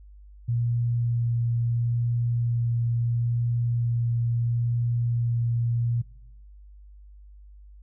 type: tone with vibrato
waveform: sine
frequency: 118.2 Hz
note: A#2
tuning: 24 cents sharp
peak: -22 dBFS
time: 0.48-6.02 s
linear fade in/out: 10 ms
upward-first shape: sine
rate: 0.74 Hz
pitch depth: 9 cents each way
effects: noise-tail reverb RT60 0.8 s tail -20 dB re dry + added 50 Hz sine -45 dBFS peak until 7.82 s

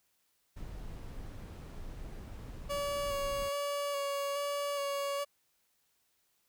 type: noise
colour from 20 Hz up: brown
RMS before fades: -44 dBFS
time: 0.56-3.49 s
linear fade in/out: 10 ms
type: tone with vibrato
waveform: 30% pulse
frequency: 567 Hz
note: C#5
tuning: 39 cents sharp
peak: -30 dBFS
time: 2.69-5.25 s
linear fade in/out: 20 ms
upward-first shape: square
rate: 1.2 Hz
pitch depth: 14 cents each way
effects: white hiss -75 dBFS RMS until 6.48 s

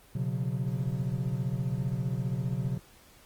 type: chord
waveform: triangle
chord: B suspended second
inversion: none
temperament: equal with one note detuned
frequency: 123.47 / 138.59 / 180.98 Hz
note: B2 / C#3 / F#3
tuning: 0 / 0 / -38 cents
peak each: -30 / -30 / -33 dBFS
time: 0.15-2.78 s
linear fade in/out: 5 ms
effects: pink hiss -57 dBFS RMS until 3.25 s + Opus 24 kbps

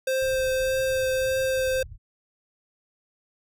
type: tone with vibrato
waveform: square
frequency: 523.3 Hz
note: C5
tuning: in tune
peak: -23 dBFS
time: 0.07-1.83 s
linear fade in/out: 5 ms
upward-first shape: triangle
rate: 1.7 Hz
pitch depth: 12 cents each way
type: low-pass noise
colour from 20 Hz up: pink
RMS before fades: -41 dBFS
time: 0.2-1.98 s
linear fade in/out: 50 ms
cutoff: 130 Hz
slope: 96 dB/octave
effects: none

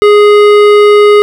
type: tone with hard clipping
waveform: sine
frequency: 415.3 Hz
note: G#4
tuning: in tune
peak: -3 dBFS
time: 0.02-1.22 s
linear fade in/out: 0 ms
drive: 14 dB
effects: none

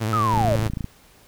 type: tone with vibrato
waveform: sawtooth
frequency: 110 Hz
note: A2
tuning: in tune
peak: -18 dBFS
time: 0-0.69 s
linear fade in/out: 20 ms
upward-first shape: triangle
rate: 13 Hz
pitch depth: 84 cents each way
type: linear sweep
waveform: sine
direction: down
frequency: 1309 to 532 Hz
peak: -19 dBFS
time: 0.13-0.56 s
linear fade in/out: 2 ms
type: click train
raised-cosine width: 5 ms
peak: -15 dBFS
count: 15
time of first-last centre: 0.34-0.844 s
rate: 27.8 Hz
effects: pink hiss -53 dBFS RMS until 1.27 s

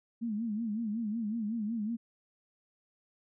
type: tone with vibrato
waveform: sine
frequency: 220 Hz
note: A3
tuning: in tune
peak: -31 dBFS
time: 0.21-1.97 s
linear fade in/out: 20 ms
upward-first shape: sine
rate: 5.4 Hz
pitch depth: 120 cents each way
effects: none

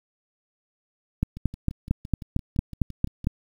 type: two click trains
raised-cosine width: 5 ms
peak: -24 / -9 dBFS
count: 12 / 10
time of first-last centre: 1.37-3.244 / 1.23-3.271 s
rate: 5.87 / 4.41 Hz
effects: 8-bit

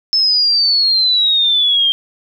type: exponential sweep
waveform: sine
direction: down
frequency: 5274 to 3169 Hz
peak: -10 dBFS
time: 0.13-1.92 s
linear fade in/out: 0 ms
effects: 8-bit

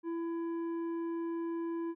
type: tone with tanh clipping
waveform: sine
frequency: 334.3 Hz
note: E4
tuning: 24 cents sharp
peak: -35 dBFS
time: 0.03-1.95 s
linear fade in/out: 50 ms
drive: 8 dB
effects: none

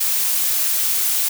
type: noise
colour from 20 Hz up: blue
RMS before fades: -19 dBFS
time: 0-1.29 s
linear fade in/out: 10 ms
effects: none

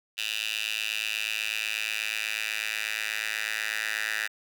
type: tone with high-pass filter sweep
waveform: 10% pulse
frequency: 108.2 Hz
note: A2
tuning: 29 cents flat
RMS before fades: -31 dBFS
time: 0.17-4.28 s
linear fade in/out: 20 ms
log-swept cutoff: 2900 to 1900 Hz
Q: 3.9
effects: none

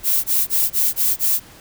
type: noise bursts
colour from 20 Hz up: violet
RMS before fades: -17 dBFS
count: 6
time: 0.03-1.4 s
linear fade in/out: 50 ms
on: 210 ms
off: 22 ms
effects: pink hiss -44 dBFS RMS until 1.6 s

